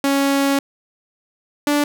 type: tone pair in turn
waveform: sawtooth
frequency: 277.2 / 291.5 Hz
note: C#4 / D4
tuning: 0 / -13 cents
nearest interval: minor second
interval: 87 cents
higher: second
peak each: -11 dBFS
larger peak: neither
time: 0.04-0.59 / 1.67-1.84 s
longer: first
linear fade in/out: 2 ms
effects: none